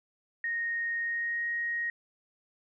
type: tone with pitch glide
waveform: sine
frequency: 1860 to 1877.3 Hz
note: A#6 to A#6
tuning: -4 to +12 cents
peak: -29 dBFS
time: 0.44-1.9 s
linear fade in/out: 2 ms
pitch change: +16 cents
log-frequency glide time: 1.01-1.47 s
effects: none